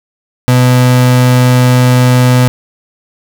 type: tone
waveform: 35% pulse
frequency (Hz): 125.5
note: B2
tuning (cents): +28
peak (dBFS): -3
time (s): 0.48-2.48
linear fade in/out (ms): 0
effects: 7-bit